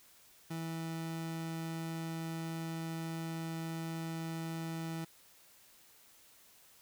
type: tone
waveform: 30% pulse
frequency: 163.5 Hz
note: E3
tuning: 14 cents flat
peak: -35 dBFS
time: 0.5-5.05 s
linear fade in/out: 10 ms
effects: white hiss -62 dBFS RMS until 6.81 s